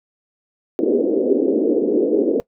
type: band-pass noise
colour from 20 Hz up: white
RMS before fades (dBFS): -17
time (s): 0.79-2.4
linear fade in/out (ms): 0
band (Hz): 250 to 480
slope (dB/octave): 48
effects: noise-tail reverb RT60 0.1 s tail -21 dB re dry